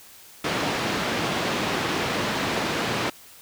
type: band-pass noise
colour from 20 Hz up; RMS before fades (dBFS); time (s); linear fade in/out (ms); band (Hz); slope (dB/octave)
pink; -26; 0.44-3.1; 5; 170 to 4100; 12
effects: white hiss -48 dBFS RMS until 3.41 s